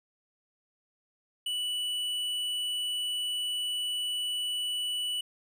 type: tone with tanh clipping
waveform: sine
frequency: 2960 Hz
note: F#7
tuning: in tune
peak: -31 dBFS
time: 1.46-5.21 s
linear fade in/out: 5 ms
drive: 10 dB
effects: none